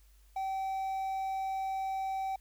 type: tone with quantisation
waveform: triangle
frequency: 770 Hz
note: G5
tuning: 31 cents flat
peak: -30 dBFS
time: 0.36-2.36 s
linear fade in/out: 5 ms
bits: 10
effects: added 50 Hz sine -58 dBFS peak until 2.4 s + white hiss -69 dBFS RMS until 2.4 s